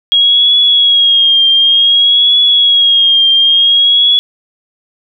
sine tone with vibrato, 3286 Hz, G#7, 19 cents flat, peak -5 dBFS, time 0.12-4.19 s, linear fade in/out 0 ms, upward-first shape triangle, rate 0.55 Hz, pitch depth 56 cents each way, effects none

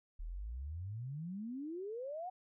sine exponential sweep, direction up, 36.71 to 758 Hz, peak -40 dBFS, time 0.19-2.3 s, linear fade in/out 10 ms, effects none

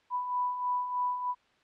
sine beating tone pair, 987.8 / 991 Hz, B5 / B5, 0 / +6 cents, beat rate 3.2 Hz, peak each -37 / -29 dBFS, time 0.1-1.35 s, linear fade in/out 50 ms, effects white hiss -66 dBFS RMS until 1.63 s + low-pass 3000 Hz 12 dB/octave

